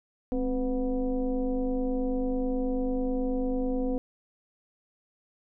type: tone with frequency modulation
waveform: sine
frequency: 261.6 Hz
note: C4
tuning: in tune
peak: -25 dBFS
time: 0.32-3.98 s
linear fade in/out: 0 ms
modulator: 237 Hz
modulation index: 1.1
effects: none